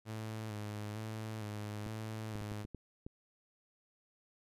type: tone with vibrato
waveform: sawtooth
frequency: 107.3 Hz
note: A2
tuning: 43 cents flat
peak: -36 dBFS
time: 0.05-2.66 s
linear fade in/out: 50 ms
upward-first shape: square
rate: 1.1 Hz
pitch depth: 38 cents each way
type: clicks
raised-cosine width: 3 ms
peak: -32 dBFS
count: 7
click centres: 1.865 / 2.356 / 2.414 / 2.518 / 2.65 / 2.747 / 3.065 s
effects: resampled to 32000 Hz